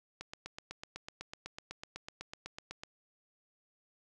click train, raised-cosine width 0.2 ms, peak -25 dBFS, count 22, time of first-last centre 0.21-2.835 s, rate 8 Hz, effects none

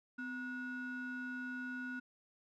triangle ring-modulated tone, 600 Hz, D5, 37 cents sharp, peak -35 dBFS, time 0.18-2 s, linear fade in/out 10 ms, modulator 854 Hz, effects none

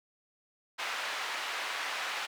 white band-pass noise, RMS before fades -36 dBFS, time 0.78-2.27 s, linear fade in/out 20 ms, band 810 to 2500 Hz, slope 12 dB/octave, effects none

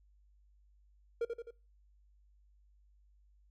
triangle tone with echo, 466.2 Hz, A#4, in tune, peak -28 dBFS, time 1.21-1.25 s, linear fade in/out 5 ms, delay 86 ms, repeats 3, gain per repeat -5 dB, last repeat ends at 1.508 s, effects noise-tail reverb RT60 0.3 s tail -21 dB re dry + added 50 Hz sine -63 dBFS peak until 3.5 s

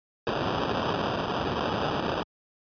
white noise with sample-and-hold, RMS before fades -28 dBFS, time 0.27-2.23 s, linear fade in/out 0 ms, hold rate 2100 Hz, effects high-pass 80 Hz 12 dB/octave + resampled to 11025 Hz

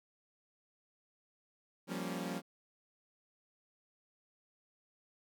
sawtooth chord, G half-diminished seventh, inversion third, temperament equal with one note detuned, 174.61 / 194.64 / 233.1 / 277.2 Hz, F3 / G3 / Bb3 / Db4, 0 / -12 / 0 / 0 cents, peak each -38 / -39 / -40 / -40 dBFS, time 1.87-2.42 s, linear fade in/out 50 ms, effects none

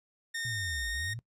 sawtooth tone with pitch glide, 1833 to 1853.2 Hz, A#6 to A#6, -30 to -11 cents, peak -30 dBFS, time 0.34-1.14 s, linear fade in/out 10 ms, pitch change +19 cents, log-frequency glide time 0.75-1 s
sine linear two-way sweep, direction down then up, 123.47 to 50.6 to 123.47 Hz, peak -37 dBFS, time 0.45-1.19 s, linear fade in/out 0 ms, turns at 0.9 s
effects noise-tail reverb RT60 0.1 s tail -20 dB re dry + low-pass 11000 Hz 12 dB/octave

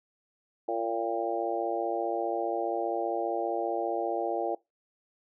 harmonic tone with a mistuned harmonic, 115.1 Hz, A#2, 22 cents flat, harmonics 3 / 4 / 5 / 6 / 7, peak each -34 / -34 / -34 / -34 / -34 dBFS, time 0.68-4.55 s, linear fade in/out 5 ms, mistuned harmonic 7, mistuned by -21 cents, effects noise-tail reverb RT60 0.2 s tail -22 dB re dry

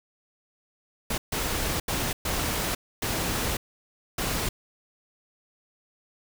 pink noise bursts at uneven times, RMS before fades -28 dBFS, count 6, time 1.1-1.18 / 1.32-1.8 / 1.88-2.13 / 2.25-2.75 / 3.02-3.57 / 4.18-4.49 s, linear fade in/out 5 ms, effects none

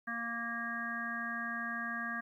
harmonic tone, 233.1 Hz, A#3, in tune, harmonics 1 / 3 / 5 / 7 / 8, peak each -43 / -47 / -42 / -38 / -44 dBFS, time 0.07-2.21 s, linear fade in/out 10 ms, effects 12-bit

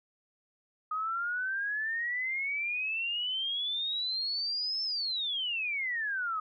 sine exponential two-way sweep, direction up then down, 1244.5 to 5320 to 1244.5 Hz, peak -30 dBFS, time 0.91-6.4 s, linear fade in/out 5 ms, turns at 4.83 s, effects none

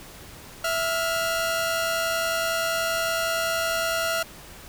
sawtooth tone pair together, 660 / 1410.7 Hz, E5 / F6, +2 / +17 cents, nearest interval octave + minor second, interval 1315 cents, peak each -22 / -23 dBFS, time 0.64-4.23 s, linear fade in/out 5 ms, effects pink hiss -44 dBFS RMS until 4.68 s

